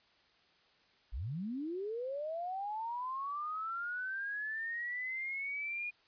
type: linear sweep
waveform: sine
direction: up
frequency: 41.51 to 2452 Hz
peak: -36 dBFS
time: 1.12-5.91 s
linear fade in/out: 20 ms
effects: white hiss -68 dBFS RMS until 6.07 s + resampled to 11025 Hz